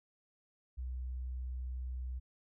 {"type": "tone", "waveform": "sine", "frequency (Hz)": 63, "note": "B1", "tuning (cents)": 35, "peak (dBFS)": -37, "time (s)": [0.77, 2.2], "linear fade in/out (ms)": 20, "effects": []}